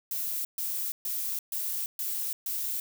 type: noise bursts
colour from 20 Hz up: violet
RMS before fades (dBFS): -32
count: 6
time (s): 0.11-2.8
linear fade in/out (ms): 2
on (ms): 340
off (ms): 130
effects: none